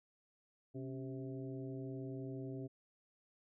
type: harmonic tone with a mistuned harmonic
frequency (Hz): 130.6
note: C3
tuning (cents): -3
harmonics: 1 / 2 / 3 / 4 / 5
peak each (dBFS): -45 / -46 / -48 / -58 / -56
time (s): 0.74-2.68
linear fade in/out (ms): 20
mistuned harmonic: 2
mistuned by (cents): +77
effects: none

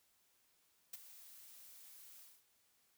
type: noise with ADSR envelope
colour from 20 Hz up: blue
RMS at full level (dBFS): -45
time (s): 0.93-2.44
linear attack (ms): 6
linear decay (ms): 27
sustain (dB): -13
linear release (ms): 240
effects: white hiss -75 dBFS RMS until 2.97 s

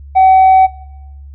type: tone with tanh clipping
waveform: sine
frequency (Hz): 758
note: F#5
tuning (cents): +42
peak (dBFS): -5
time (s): 0.15-0.67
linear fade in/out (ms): 20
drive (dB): 1
effects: noise-tail reverb RT60 0.8 s tail -18 dB re dry + added 70 Hz sine -30 dBFS peak until 1.34 s

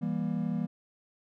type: chord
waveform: triangle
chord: E diminished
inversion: none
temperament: just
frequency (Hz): 164.81 / 197.78 / 237.3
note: E3 / G3 / Bb3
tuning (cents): 0 / +16 / +31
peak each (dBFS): -31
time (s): 0.01-0.67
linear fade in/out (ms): 20
effects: none

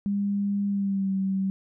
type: tone with pitch glide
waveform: sine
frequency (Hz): 201.3 to 192.43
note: G3 to G3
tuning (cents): +46 to -32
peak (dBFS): -23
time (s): 0.06-1.5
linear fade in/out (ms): 0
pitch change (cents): -78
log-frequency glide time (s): 0.68-1.11
effects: none

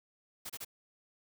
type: noise bursts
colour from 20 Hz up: white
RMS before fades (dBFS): -42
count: 3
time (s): 0.45-0.649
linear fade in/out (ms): 10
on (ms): 47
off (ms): 29
effects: none

